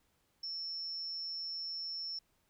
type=tone with amplitude modulation; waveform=sine; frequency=5400 Hz; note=E8; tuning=41 cents sharp; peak=-36 dBFS; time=0.43-2.19 s; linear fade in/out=5 ms; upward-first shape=sine; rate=167 Hz; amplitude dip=40%; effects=pink hiss -75 dBFS RMS until 2.49 s